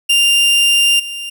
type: tone with level steps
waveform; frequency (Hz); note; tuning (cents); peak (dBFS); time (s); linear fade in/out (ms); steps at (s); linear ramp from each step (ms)
40% pulse; 2794; F7; 0; -8 / -22; 0.09-1.3; 10; 0.99; 10
effects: none